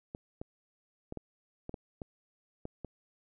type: clicks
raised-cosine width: 2 ms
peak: -26 dBFS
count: 9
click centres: 0.149 / 0.415 / 1.124 / 1.173 / 1.694 / 1.742 / 2.018 / 2.654 / 2.847 s
effects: none